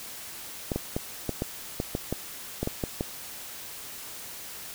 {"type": "clicks", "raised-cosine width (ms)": 2, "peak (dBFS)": -14, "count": 12, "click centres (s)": [0.718, 0.76, 0.965, 1.293, 1.421, 1.801, 1.951, 2.126, 2.63, 2.674, 2.838, 3.009], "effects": ["white hiss -41 dBFS RMS until 4.74 s"]}